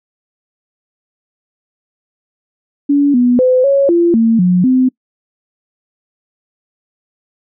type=tone with pitch steps; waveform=sine; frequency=285 / 245.4 / 509 / 554 / 342.6 / 227 / 180 / 256.9 Hz; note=C#4 / B3 / C5 / C#5 / F4 / A#3 / F#3 / C4; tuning=+48 / -11 / -48 / -1 / -33 / -46 / -47 / -32 cents; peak=-7 dBFS; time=2.89-4.89 s; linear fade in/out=10 ms; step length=250 ms; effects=noise-tail reverb RT60 0.1 s tail -25 dB re dry